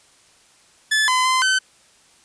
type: tone with pitch steps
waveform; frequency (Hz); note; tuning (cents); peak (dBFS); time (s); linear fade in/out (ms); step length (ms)
sawtooth; 1733 / 1019 / 1032 / 1529; A6 / C6 / C6 / G6; -27 / -46 / -24 / -44; -12; 0.91-1.59; 10; 170
effects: white hiss -54 dBFS RMS until 2.24 s + resampled to 22050 Hz